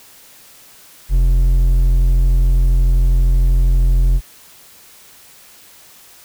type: tone with hard clipping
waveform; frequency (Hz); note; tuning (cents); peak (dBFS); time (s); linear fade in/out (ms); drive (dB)
triangle; 43.65; F1; 0; -11; 1.09-4.21; 50; 9
effects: white hiss -44 dBFS RMS until 6.24 s